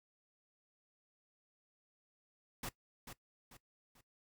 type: noise with echo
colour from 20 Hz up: pink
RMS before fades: -42 dBFS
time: 2.63-2.69 s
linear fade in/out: 5 ms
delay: 440 ms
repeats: 3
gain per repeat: -8 dB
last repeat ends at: 4.01 s
effects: noise-tail reverb RT60 0.1 s tail -17 dB re dry